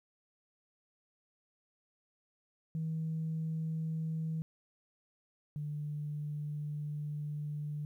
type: tone pair in turn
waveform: sine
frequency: 159.9 / 148.69 Hz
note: D#3 / D3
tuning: +48 / +22 cents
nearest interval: minor second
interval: 126 cents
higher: first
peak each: -32 / -35 dBFS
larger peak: first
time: 2.75-4.42 / 5.56-7.85 s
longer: second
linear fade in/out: 0 ms
effects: tanh soft clip ceiling -29 dBFS + 12-bit